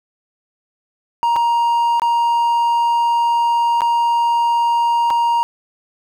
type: tone with dropouts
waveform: triangle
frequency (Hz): 939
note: A#5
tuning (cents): +12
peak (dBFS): -11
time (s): 1.23-5.43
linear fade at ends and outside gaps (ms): 0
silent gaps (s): 1.36-1.364 / 1.997-2.019 / 3.807-3.818 / 5.103-5.107
effects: none